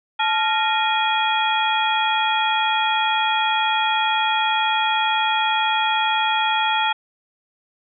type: tone cluster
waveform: sine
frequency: 871 / 1389 / 1858 / 2460 / 3311 Hz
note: A5 / F6 / A#6 / D#7 / G#7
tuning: -18 / -10 / -6 / -20 / -6 cents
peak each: -20 / -25 / -28 / -26 / -24 dBFS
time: 0.19-6.93 s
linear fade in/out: 10 ms
effects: none